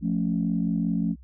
sine chord, F augmented, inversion none, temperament equal, 174.61 / 220 / 277.2 Hz, F3 / A3 / C#4, 0 / 0 / 0 cents, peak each -25 / -26 / -29 dBFS, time 0.01-1.16 s, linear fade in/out 50 ms, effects tanh soft clip ceiling -13 dBFS + added 64 Hz sine -45 dBFS peak until 1.23 s

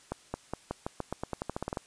accelerating click train, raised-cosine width 1 ms, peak -18 dBFS, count 16, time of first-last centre 0.12-1.772 s, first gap 220 ms, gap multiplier 0.89, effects white hiss -58 dBFS RMS until 1.86 s + resampled to 22050 Hz

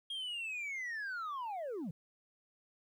sine linear sweep, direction down, 3263 to 140.6 Hz, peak -35 dBFS, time 0.1-1.91 s, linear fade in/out 5 ms, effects tanh soft clip ceiling -37 dBFS + 12-bit

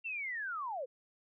sine linear sweep, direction down, 2738 to 466.2 Hz, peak -36 dBFS, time 0.04-0.86 s, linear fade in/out 20 ms, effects none

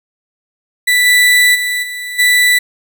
35% pulse tone with level steps, 1975.5 Hz, B6, in tune, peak -7 / -5 / -13 / -20 / -6 dBFS, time 0.87-2.59 s, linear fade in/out 10 ms, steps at 1.05 / 1.54 / 1.82 / 2.18 s, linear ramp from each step 20 ms, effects none

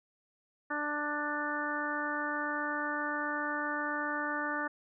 harmonic tone, 295.4 Hz, D4, 10 cents sharp, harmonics 1 / 2 / 3 / 4 / 5 / 6, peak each -39 / -41 / -40 / -38 / -37 / -38 dBFS, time 0.7-4.68 s, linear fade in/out 10 ms, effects none

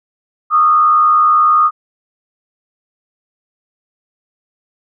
sine tone with frequency modulation, 1230 Hz, D#6, 20 cents flat, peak -7 dBFS, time 0.5-1.71 s, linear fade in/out 50 ms, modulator 80.7 Hz, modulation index 0.55, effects none

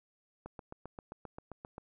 click train, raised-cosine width 1 ms, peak -30 dBFS, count 11, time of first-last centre 0.46-1.781 s, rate 7.57 Hz, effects none

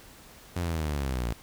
sawtooth linear sweep, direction down, 89.6 to 55.5 Hz, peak -24 dBFS, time 0.56-1.33 s, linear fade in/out 5 ms, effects pink hiss -51 dBFS RMS until 1.42 s

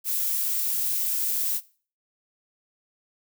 violet noise, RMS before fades -26 dBFS, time 0.04-1.61 s, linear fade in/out 50 ms, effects noise-tail reverb RT60 0.4 s tail -19 dB re dry

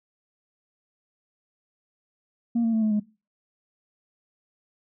sine tone with pitch steps, 234 / 227.7 / 221.6 / 215.7 / 209.9 Hz, A#3 / A#3 / A3 / A3 / G#3, +7 / -40 / +13 / -34 / +19 cents, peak -18 dBFS, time 2.55-3 s, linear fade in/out 10 ms, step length 90 ms, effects noise-tail reverb RT60 0.3 s tail -21 dB re dry + tanh soft clip ceiling -18 dBFS

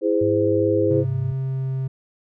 sine chord, E augmented, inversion none, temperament just, 329.6 / 412 / 515 Hz, E4 / G#4 / B#4, 0 / -14 / -28 cents, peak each -21 dBFS, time 0.01-1.05 s, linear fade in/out 50 ms
sine tone, 103.83 Hz, G#2, in tune, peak -25 dBFS, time 0.21-1.32 s, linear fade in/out 5 ms
triangle tone with pitch glide, 133.6 to 132.37 Hz, C3 to C3, +36 to +20 cents, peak -20 dBFS, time 0.9-1.88 s, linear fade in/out 10 ms, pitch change -16 cents, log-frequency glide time 1.02-1.71 s
effects none

